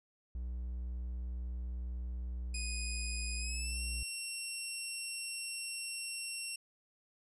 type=tone; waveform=triangle; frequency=61 Hz; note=B1; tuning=21 cents flat; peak=-35 dBFS; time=0.35-4.03 s; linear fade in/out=0 ms
type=tone with pitch glide; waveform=10% pulse; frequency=2489 to 2730 Hz; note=D#7 to F7; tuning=0 to -40 cents; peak=-30 dBFS; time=2.54-6.56 s; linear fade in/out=5 ms; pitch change=+160 cents; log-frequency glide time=3.38-3.81 s
effects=resampled to 24000 Hz